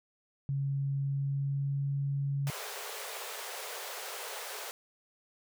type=tone with pitch glide; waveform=sine; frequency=138.59 to 139.8 Hz; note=C#3 to C#3; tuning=0 to +15 cents; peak=-29 dBFS; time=0.49-2.5 s; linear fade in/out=0 ms; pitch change=+15 cents; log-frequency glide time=0.98-1.89 s
type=high-pass noise; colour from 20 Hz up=pink; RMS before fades=-41 dBFS; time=2.47-4.71 s; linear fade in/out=0 ms; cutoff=400 Hz; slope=96 dB/octave
effects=none